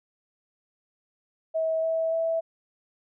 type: tone with pitch steps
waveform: sine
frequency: 644 / 650 / 656 Hz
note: E5 / E5 / E5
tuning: -41 / -24 / -9 cents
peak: -23 dBFS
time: 1.54-2.41 s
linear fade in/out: 20 ms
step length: 290 ms
effects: none